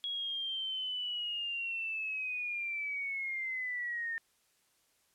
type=linear sweep; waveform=sine; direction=down; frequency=3329 to 1815 Hz; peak=-34 dBFS; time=0.04-4.18 s; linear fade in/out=0 ms; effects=white hiss -72 dBFS RMS until 5.14 s + low-pass 12000 Hz 12 dB/octave